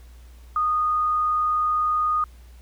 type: tone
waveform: sine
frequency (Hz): 1234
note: D#6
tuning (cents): -15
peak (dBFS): -19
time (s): 0.56-2.24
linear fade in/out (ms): 2
effects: added 60 Hz sine -43 dBFS peak until 2.61 s + pink hiss -57 dBFS RMS until 2.61 s